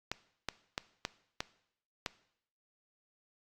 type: clicks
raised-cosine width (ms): 0.2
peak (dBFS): -16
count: 6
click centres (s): 0.116 / 0.487 / 0.779 / 1.051 / 1.405 / 2.062
effects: noise-tail reverb RT60 0.7 s tail -18 dB re dry + Opus 48 kbps